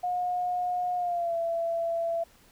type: tone with pitch glide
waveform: sine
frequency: 719 to 670.9 Hz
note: F#5 to E5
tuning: -50 to +30 cents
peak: -26 dBFS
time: 0.03-2.24 s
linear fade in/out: 10 ms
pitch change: -120 cents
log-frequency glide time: 0.96-1.36 s
effects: pink hiss -59 dBFS RMS until 2.51 s